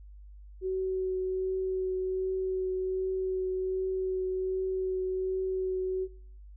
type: tone with vibrato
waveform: sine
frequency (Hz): 374.8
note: F#4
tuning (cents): +22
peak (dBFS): -28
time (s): 0.61-6.08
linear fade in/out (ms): 50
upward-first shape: triangle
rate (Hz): 1.3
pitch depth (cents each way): 12
effects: noise-tail reverb RT60 0.7 s tail -26 dB re dry + added 50 Hz sine -46 dBFS peak until 6.56 s